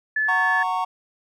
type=tone; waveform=sine; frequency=1731 Hz; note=A6; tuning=29 cents flat; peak=-19 dBFS; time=0.16-0.63 s; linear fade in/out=5 ms
type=chord; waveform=triangle; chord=F# major; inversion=none; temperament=equal with one note detuned; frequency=740 / 919 / 1108.7 Hz; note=F#5 / A#5 / C#6; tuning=0 / -25 / 0 cents; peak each=-24 dBFS; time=0.28-0.85 s; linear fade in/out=10 ms
effects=none

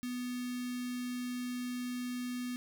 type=tone with notch filter; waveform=square; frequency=247.3 Hz; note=B3; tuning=3 cents sharp; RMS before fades=-38 dBFS; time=0.03-2.56 s; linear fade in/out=0 ms; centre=740 Hz; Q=0.57; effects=none

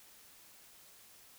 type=silence; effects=white hiss -59 dBFS RMS until 1.38 s

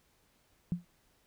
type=tone with exponential decay; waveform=sine; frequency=174.61 Hz; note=F3; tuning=in tune; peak=-25 dBFS; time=0.72-0.85 s; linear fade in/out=0 ms; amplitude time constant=28 ms; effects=pink hiss -70 dBFS RMS until 1.26 s

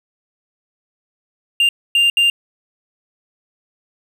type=tone bursts at uneven times; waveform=triangle; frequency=2794 Hz; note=F7; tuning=in tune; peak=-9 dBFS; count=3; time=1.6-1.69 / 1.95-2.1 / 2.17-2.3 s; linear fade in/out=2 ms; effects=none

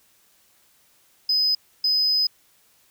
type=tone bursts at uneven times; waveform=sine; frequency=5030 Hz; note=D#8; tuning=18 cents sharp; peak=-16 dBFS; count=2; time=1.29-1.55 / 1.84-2.27 s; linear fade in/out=5 ms; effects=tanh soft clip ceiling -15 dBFS + white hiss -60 dBFS RMS until 2.9 s

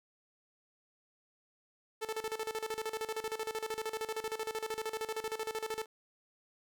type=tone with tremolo; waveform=sawtooth; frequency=440 Hz; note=A4; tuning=in tune; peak=-30 dBFS; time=2.01-5.86 s; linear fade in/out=20 ms; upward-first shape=square; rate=13 Hz; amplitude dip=80%; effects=none

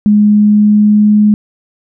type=tone with pitch glide; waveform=sine; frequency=208.7 to 210 Hz; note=G#3 to G#3; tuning=+9 to +19 cents; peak=-4 dBFS; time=0.06-1.34 s; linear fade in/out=0 ms; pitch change=+10 cents; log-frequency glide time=0.22-1.12 s; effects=none

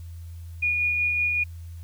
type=tone with tremolo; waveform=sine; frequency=2444 Hz; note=D#7; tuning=32 cents flat; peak=-20 dBFS; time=0.62-1.44 s; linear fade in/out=10 ms; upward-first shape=sine; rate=5.3 Hz; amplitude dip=25%; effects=added 84 Hz sine -36 dBFS peak until 1.83 s + white hiss -59 dBFS RMS until 1.83 s

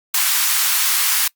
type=high-pass noise; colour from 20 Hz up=white; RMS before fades=-17 dBFS; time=0.14-1.28 s; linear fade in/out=5 ms; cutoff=960 Hz; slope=24 dB/octave; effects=noise-tail reverb RT60 0.1 s tail -24 dB re dry + Opus 48 kbps

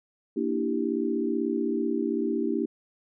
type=chord; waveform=sine; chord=E half-diminished seventh; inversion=second; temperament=equal; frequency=233.1 / 293.7 / 329.6 / 392 Hz; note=Bb3 / D4 / E4 / G4; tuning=0 / 0 / 0 / 0 cents; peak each=-30 dBFS; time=0.36-2.66 s; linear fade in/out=10 ms; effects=none

